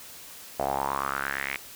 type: tone with band-pass filter sweep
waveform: sawtooth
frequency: 68.7 Hz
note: C#2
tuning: 15 cents flat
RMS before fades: -30 dBFS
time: 0.59-1.57 s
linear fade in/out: 5 ms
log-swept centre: 670 to 2300 Hz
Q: 5.3
effects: white hiss -45 dBFS RMS until 1.75 s